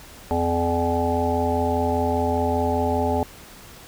harmonic tone, 85 Hz, F2, 46 cents flat, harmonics 1 / 3 / 5 / 7 / 9 / 10, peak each -26 / -26 / -26 / -27 / -27 / -27 dBFS, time 0.31-3.23 s, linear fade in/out 0 ms, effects pink hiss -44 dBFS RMS until 3.87 s

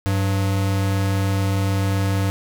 square tone pair together, 98 / 185 Hz, G2 / F#3, 0 / 0 cents, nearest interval major seventh, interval 1100 cents, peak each -19 / -29 dBFS, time 0.06-2.3 s, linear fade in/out 0 ms, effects none

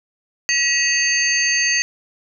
sine tone cluster, 1934 / 2556 / 2773 / 4575 / 6340 Hz, B6 / D#7 / F7 / D8 / G8, -37 / +46 / -13 / -46 / +19 cents, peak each -20 / -23 / -28 / -22 / -20 dBFS, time 0.49-1.82 s, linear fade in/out 0 ms, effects none

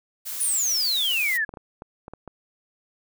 blue noise, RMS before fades -32 dBFS, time 0.25-1.38 s, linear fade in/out 20 ms
sine exponential sweep, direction down, 10020 to 1661.2 Hz, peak -21 dBFS, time 0.4-1.45 s, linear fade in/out 10 ms
clicks, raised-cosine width 1 ms, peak -24 dBFS, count 7, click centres 1.492 / 1.539 / 1.572 / 1.821 / 2.081 / 2.136 / 2.277 s
effects none

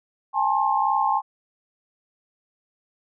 sine tone cluster, 813 / 876 / 1066 Hz, G#5 / A5 / C6, -37 / -8 / +32 cents, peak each -23 dBFS, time 0.33-1.22 s, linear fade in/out 50 ms, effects none

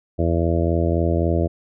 harmonic tone, 83.7 Hz, E2, 27 cents sharp, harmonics 1 / 2 / 3 / 4 / 5 / 6 / 7 / 8, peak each -20 / -25 / -28 / -24 / -28 / -29 / -27 / -29 dBFS, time 0.18-1.48 s, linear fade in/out 20 ms, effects none

